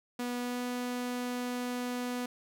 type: tone with pitch glide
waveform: sawtooth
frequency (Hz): 244.3 to 246.6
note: B3 to B3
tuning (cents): -19 to -2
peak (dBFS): -29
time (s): 0.19-2.26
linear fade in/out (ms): 5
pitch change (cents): +17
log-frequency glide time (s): 0.38-0.63
effects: none